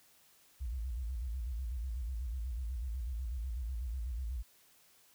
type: tone with vibrato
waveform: sine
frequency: 60.1 Hz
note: B1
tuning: 46 cents flat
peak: -35 dBFS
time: 0.6-4.43 s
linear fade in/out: 20 ms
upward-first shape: square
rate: 8.1 Hz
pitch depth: 150 cents each way
effects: white hiss -65 dBFS RMS until 5.14 s